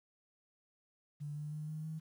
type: tone with pitch steps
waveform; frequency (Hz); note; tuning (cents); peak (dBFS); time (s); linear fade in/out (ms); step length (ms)
sine; 146.83 / 149.57 / 152.36 / 155.2 / 158.1; D3 / D3 / D#3 / D#3 / D#3; 0 / +32 / -36 / -4 / +28; -39; 1.2-2; 20; 160
effects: 11-bit